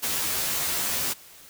white noise with comb filter, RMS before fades -27 dBFS, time 0.02-1.14 s, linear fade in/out 20 ms, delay 13 ms, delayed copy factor +0.9, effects white hiss -49 dBFS RMS until 1.49 s

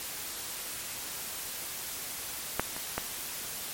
clicks, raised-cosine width 0.5 ms, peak -10 / -23 / -14 dBFS, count 3, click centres 2.596 / 2.765 / 2.98 s, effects white hiss -38 dBFS RMS until 3.73 s + MP3 64 kbps

